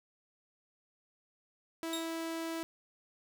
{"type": "tone", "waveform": "sawtooth", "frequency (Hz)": 328.1, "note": "E4", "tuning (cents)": -8, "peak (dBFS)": -32, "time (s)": [1.83, 2.63], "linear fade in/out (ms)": 0}
{"type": "tone with exponential decay", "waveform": "sawtooth", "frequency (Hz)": 3729, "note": "A#7", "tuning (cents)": 0, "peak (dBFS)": -31, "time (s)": [1.93, 2.19], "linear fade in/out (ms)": 2, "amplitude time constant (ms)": 55}
{"effects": []}